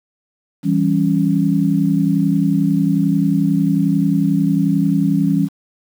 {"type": "chord", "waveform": "sine", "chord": "C# diminished", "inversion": "first", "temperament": "equal", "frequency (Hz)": [164.81, 196, 277.2], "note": ["E3", "G3", "C#4"], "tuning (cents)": [0, 0, 0], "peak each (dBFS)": -17, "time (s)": [0.63, 5.49], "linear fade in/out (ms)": 50, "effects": ["7-bit"]}